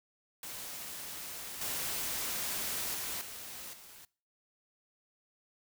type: noise with level steps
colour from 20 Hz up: white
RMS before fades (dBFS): -43 / -36 / -38 / -45 / -53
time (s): 0.43-4.05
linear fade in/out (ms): 2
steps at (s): 1.61 / 2.94 / 3.21 / 3.73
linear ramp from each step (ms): 5
effects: noise-tail reverb RT60 0.4 s tail -22 dB re dry